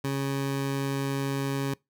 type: tone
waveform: 20% pulse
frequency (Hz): 137.6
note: C#3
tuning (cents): -12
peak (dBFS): -22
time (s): 0.04-1.74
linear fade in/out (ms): 5
effects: noise-tail reverb RT60 0.2 s tail -24 dB re dry